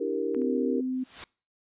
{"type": "chord", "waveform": "sine", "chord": "E half-diminished seventh", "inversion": "third", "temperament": "equal with one note detuned", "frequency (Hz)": [293.7, 331.9, 392, 466.2], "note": ["D4", "E4", "G4", "Bb4"], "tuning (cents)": [0, 12, 0, 0], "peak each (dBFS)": [-33, -34, -31, -30], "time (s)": [0, 0.81], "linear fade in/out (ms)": 10}
{"type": "clicks", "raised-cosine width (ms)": 0.5, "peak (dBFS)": [-31, -39], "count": 2, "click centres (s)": [0.347, 0.418]}
{"type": "tone", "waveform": "sine", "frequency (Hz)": 257.3, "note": "C4", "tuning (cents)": -29, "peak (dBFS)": -27, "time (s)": [0.36, 1.04], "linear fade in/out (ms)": 10}
{"type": "noise with exponential growth", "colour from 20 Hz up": "white", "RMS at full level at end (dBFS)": -34, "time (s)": [0.92, 1.24], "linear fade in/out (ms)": 1, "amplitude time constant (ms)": 68}
{"effects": ["noise-tail reverb RT60 0.4 s tail -25 dB re dry", "resampled to 8000 Hz"]}